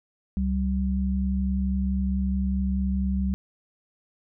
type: tone pair together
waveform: sine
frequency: 68.1 / 192.62 Hz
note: C#2 / G3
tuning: -30 / -30 cents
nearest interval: octave + tritone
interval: 1800 cents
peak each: -25 / -25 dBFS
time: 0.37-3.34 s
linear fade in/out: 0 ms
effects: none